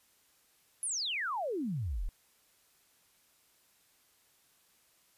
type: exponential sweep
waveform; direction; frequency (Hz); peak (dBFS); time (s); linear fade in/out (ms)
sine; down; 11000 to 31.41; -32; 0.83-2.09; 0
effects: white hiss -68 dBFS RMS until 5.17 s + resampled to 32000 Hz